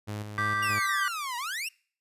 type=tone with tremolo; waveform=sawtooth; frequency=104.9 Hz; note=G#2; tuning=18 cents sharp; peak=-29 dBFS; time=0.07-0.8 s; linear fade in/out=20 ms; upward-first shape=square; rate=3.2 Hz; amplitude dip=45%
type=chord; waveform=triangle; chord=G major; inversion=second; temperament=just; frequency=1176 / 1568 / 1960 Hz; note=D6 / G6 / B6; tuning=+2 / 0 / -14 cents; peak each=-27 / -29 / -31 dBFS; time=0.38-1.08 s; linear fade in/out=0 ms
type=exponential two-way sweep; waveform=sawtooth; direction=down then up; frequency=2879 to 932.3 to 2879 Hz; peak=-28 dBFS; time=0.62-1.69 s; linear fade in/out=10 ms; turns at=1.37 s
effects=noise-tail reverb RT60 0.5 s tail -26 dB re dry + resampled to 32000 Hz